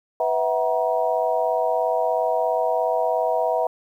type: tone cluster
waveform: sine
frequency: 496.3 / 651 / 748 / 951 Hz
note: B4 / E5 / F#5 / A#5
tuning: +8 / -22 / +19 / +34 cents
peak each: -25 / -22 / -25 / -27 dBFS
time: 0.2-3.67 s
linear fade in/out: 2 ms
effects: 9-bit